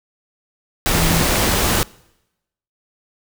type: tone in noise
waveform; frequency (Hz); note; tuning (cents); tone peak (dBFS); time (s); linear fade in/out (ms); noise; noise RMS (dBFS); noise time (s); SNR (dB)
sine; 164.81; E3; 0; -19; 0.94-1.22; 0; pink; -17; 0.86-1.83; -5
effects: noise-tail reverb RT60 0.9 s tail -24 dB re dry